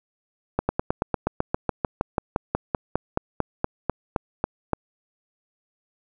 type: slowing click train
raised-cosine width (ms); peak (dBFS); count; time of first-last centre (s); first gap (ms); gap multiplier
1; -7; 24; 0.59-4.733; 100; 1.05
effects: none